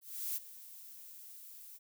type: noise with ADSR envelope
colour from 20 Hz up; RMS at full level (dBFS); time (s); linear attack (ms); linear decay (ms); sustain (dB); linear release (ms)
violet; -36; 0.01-1.79; 350; 28; -16; 28
effects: none